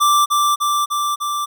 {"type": "tone with echo", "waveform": "square", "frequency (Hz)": 1174.7, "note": "D6", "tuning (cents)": 0, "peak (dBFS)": -12, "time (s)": [0, 0.26], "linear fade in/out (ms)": 20, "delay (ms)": 300, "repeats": 4, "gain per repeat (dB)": -2, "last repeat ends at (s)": 1.46, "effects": []}